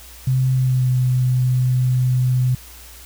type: tone with pitch glide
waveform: sine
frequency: 130 to 126.88 Hz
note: C3 to B2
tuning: -11 to +47 cents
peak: -14 dBFS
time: 0.27-2.55 s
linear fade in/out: 5 ms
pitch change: -42 cents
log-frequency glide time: 0.5-0.94 s
effects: added 60 Hz sine -42 dBFS peak until 3.05 s + white hiss -42 dBFS RMS until 3.05 s